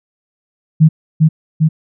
sine tone with echo, 157.1 Hz, D#3, 17 cents sharp, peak -3 dBFS, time 0.8-0.89 s, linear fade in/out 20 ms, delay 400 ms, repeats 2, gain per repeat -2 dB, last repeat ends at 1.69 s, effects none

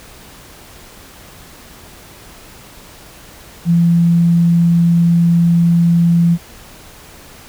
sine tone, 170 Hz, F3, 46 cents flat, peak -8 dBFS, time 3.65-6.38 s, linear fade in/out 50 ms, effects pink hiss -39 dBFS RMS until 7.48 s

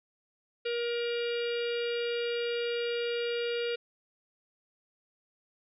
harmonic tone with a mistuned harmonic, 473.8 Hz, A#4, 28 cents sharp, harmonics 1 / 3 / 4 / 5 / 6 / 7 / 8 / 9 / 10, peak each -30 / -41 / -48 / -42 / -40 / -50 / -46 / -54 / -50 dBFS, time 0.65-3.76 s, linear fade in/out 10 ms, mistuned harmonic 7, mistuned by +20 cents, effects none

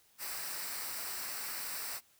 white noise with comb filter, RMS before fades -40 dBFS, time 0.18-2.01 s, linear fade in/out 50 ms, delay 0.3 ms, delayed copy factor -0.6, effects white hiss -67 dBFS RMS until 2.19 s

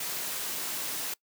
white noise, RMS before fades -34 dBFS, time 0-1.14 s, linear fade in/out 5 ms, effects noise-tail reverb RT60 0.1 s tail -23 dB re dry + high-pass 150 Hz 12 dB/octave

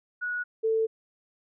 sine tone pair in turn, 1462 / 444.8 Hz, F#6 / A4, -21 / +19 cents, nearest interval octave + major sixth, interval 2060 cents, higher first, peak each -28 / -22 dBFS, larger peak second, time 0.21-0.44 / 0.63-0.87 s, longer second, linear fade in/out 20 ms, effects none

